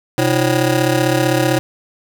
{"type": "ring-modulated tone", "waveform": "20% pulse", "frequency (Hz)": 221.2, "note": "A3", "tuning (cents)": 9, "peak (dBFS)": -5, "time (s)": [0.18, 1.59], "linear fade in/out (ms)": 0, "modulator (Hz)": 92.8, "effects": []}